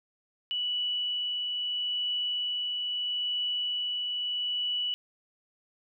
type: tone with tremolo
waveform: sine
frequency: 2953 Hz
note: F#7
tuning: 4 cents flat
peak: -27 dBFS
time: 0.51-4.94 s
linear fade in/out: 0 ms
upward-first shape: triangle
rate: 0.77 Hz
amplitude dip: 25%
effects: none